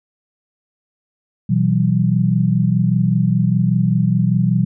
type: chord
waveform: sine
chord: B suspended fourth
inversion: none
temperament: equal with one note detuned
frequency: 123.47 / 164.81 / 189.87 Hz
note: B2 / E3 / F#3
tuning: 0 / 0 / +45 cents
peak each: -17 dBFS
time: 1.49-4.65 s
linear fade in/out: 10 ms
effects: none